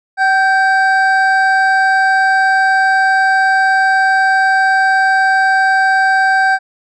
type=tone pair together; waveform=triangle; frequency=764.8 / 1568 Hz; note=G5 / G6; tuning=-43 / 0 cents; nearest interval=octave; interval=1243 cents; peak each=-10 dBFS; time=0.17-6.59 s; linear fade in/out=50 ms; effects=resampled to 22050 Hz